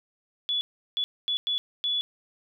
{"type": "tone bursts at uneven times", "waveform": "sine", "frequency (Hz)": 3420, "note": "A7", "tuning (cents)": -50, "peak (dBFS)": -24, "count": 5, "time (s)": [[0.49, 0.61], [0.97, 1.04], [1.28, 1.37], [1.47, 1.58], [1.84, 2.01]], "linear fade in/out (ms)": 0, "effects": []}